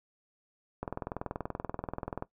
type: click train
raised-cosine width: 1 ms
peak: -20 dBFS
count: 30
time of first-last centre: 0.83-2.224 s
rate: 20.8 Hz
effects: noise-tail reverb RT60 0.1 s tail -17 dB re dry